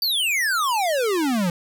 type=exponential sweep; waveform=square; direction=down; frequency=4699 to 167.1 Hz; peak=-20 dBFS; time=0.02-1.5 s; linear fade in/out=2 ms; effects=none